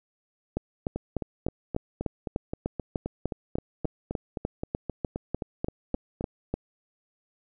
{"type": "two click trains", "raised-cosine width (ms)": 2, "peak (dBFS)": [-17, -14], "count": [21, 21], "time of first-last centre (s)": [[0.96, 6.209], [0.57, 6.54]], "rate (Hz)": [3.81, 3.35], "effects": []}